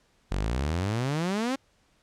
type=exponential sweep; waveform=sawtooth; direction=up; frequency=43.98 to 277.2 Hz; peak=-22 dBFS; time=0.31-1.56 s; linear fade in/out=10 ms; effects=pink hiss -66 dBFS RMS until 2.02 s + low-pass 8000 Hz 12 dB/octave